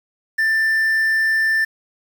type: tone with quantisation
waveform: triangle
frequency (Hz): 1777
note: A6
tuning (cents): +17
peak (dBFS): -13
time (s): 0.38-1.65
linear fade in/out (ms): 10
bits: 7
effects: none